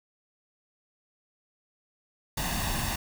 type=noise with comb filter; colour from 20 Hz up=pink; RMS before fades=-30 dBFS; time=2.37-2.96 s; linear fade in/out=5 ms; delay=1.1 ms; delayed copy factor=+0.65; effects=none